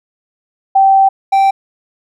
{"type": "tone pair in turn", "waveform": ["sine", "triangle"], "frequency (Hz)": [777, 780.5], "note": ["G5", "G5"], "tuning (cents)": [-16, -8], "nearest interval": "unison", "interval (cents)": 8, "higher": "second", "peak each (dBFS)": -5, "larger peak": "neither", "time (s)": [[0.75, 1.09], [1.32, 1.51]], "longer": "first", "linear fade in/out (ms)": 10, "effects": []}